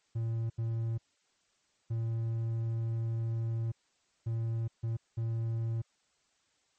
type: tone bursts at uneven times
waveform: triangle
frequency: 114.1 Hz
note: A#2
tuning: 37 cents flat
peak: -28 dBFS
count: 6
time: 0.15-0.5 / 0.58-0.98 / 1.9-3.72 / 4.26-4.68 / 4.83-4.97 / 5.17-5.82 s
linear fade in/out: 10 ms
effects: white hiss -73 dBFS RMS until 6.78 s + MP3 32 kbps